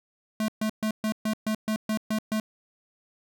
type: tone bursts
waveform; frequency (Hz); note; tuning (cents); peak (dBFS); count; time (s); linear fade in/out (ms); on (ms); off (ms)
square; 216.7; A3; -26; -25; 10; 0.4-2.4; 2; 83; 130
effects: none